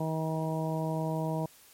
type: harmonic tone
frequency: 159.3 Hz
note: D#3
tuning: 41 cents sharp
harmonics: 1 / 2 / 3 / 4 / 5 / 6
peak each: -31 / -37 / -39 / -36 / -42 / -39 dBFS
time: 0-1.46 s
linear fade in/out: 5 ms
effects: white hiss -57 dBFS RMS until 1.73 s + MP3 64 kbps